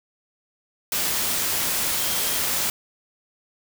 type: tone in noise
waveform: sine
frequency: 3231 Hz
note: G#7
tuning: 48 cents flat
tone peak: -35 dBFS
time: 2-2.38 s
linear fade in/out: 2 ms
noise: white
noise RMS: -24 dBFS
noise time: 0.92-2.7 s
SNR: -14 dB
effects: none